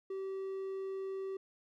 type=tone; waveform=triangle; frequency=385.3 Hz; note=G4; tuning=30 cents flat; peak=-35 dBFS; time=0.1-1.37 s; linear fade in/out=5 ms; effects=none